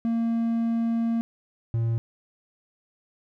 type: tone pair in turn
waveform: triangle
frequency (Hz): 230 / 115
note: A#3 / A#2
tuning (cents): -23 / -23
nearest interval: octave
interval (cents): 1200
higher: first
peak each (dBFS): -20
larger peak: neither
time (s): 0.05-1.21 / 1.74-1.98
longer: first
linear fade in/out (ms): 0
effects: none